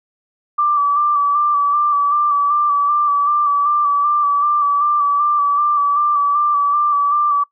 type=tone with vibrato; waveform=sine; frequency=1167 Hz; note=D6; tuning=11 cents flat; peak=-12 dBFS; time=0.58-7.44 s; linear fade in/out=10 ms; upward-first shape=square; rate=2.6 Hz; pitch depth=27 cents each way; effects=noise-tail reverb RT60 0.1 s tail -23 dB re dry